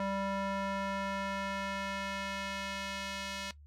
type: tone with band-pass filter sweep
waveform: square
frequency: 196 Hz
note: G3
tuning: in tune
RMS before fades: -37 dBFS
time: 0-3.51 s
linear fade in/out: 2 ms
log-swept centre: 860 to 3500 Hz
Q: 0.81
effects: noise-tail reverb RT60 0.1 s tail -17 dB re dry + added 73 Hz sine -52 dBFS peak until 3.66 s